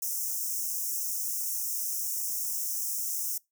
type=high-pass noise; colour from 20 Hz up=white; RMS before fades=-32 dBFS; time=0.02-3.38 s; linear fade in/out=5 ms; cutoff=5400 Hz; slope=96 dB/octave; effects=noise-tail reverb RT60 0.2 s tail -24 dB re dry